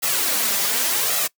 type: noise with flanger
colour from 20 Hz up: white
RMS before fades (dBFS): -21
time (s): 0.02-1.28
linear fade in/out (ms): 20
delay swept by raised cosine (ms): 1.5 to 5.1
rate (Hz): 0.88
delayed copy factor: +0.65
effects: noise-tail reverb RT60 0.1 s tail -22 dB re dry + high-pass 200 Hz 12 dB/octave